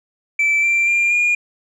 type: tone with pitch steps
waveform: sine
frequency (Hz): 2323 / 2357 / 2391 / 2426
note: D7 / D7 / D7 / D#7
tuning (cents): -20 / +6 / +30 / -44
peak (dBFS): -11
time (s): 0.39-1.35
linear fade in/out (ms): 5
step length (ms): 240
effects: tanh soft clip ceiling -12 dBFS